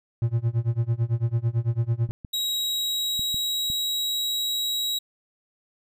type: tone with tremolo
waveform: triangle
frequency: 116.54 Hz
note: A#2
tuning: in tune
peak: -16 dBFS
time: 0.22-2.11 s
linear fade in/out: 0 ms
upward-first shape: sine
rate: 9 Hz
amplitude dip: 95%
type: clicks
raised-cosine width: 5 ms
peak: -25 dBFS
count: 5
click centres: 2.092 / 2.248 / 3.194 / 3.344 / 3.701 s
type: tone with pitch glide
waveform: 40% pulse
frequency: 3831 to 3853 Hz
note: A#7 to B7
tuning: +47 to -44 cents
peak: -23 dBFS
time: 2.33-4.99 s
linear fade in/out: 10 ms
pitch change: +9 cents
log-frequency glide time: 2.51-4.22 s
effects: none